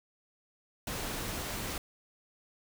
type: noise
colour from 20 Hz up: pink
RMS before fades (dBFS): -37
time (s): 0.87-1.78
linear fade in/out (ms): 2
effects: none